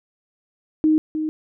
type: tone with echo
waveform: sine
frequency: 311.1 Hz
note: D#4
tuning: in tune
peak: -13 dBFS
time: 0.84-0.98 s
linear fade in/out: 0 ms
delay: 310 ms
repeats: 1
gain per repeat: -8 dB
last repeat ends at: 1.29 s
effects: none